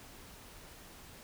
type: silence
effects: pink hiss -53 dBFS RMS until 1.23 s